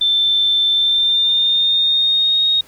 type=tone with pitch glide; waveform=sine; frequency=3549 to 3734 Hz; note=A7 to A#7; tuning=+14 to +2 cents; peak=-12 dBFS; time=0.01-2.61 s; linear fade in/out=5 ms; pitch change=+88 cents; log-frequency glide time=0.73-2.43 s; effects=pink hiss -47 dBFS RMS until 2.67 s